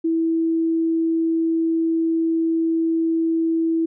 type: tone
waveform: sine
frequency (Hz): 327.4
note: E4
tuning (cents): -12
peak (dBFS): -17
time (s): 0.04-3.86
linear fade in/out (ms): 10
effects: none